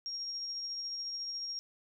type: tone with tremolo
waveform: sine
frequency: 5580 Hz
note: F8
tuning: 2 cents flat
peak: -35 dBFS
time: 0.06-1.59 s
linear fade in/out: 0 ms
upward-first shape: triangle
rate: 14 Hz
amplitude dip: 30%
effects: none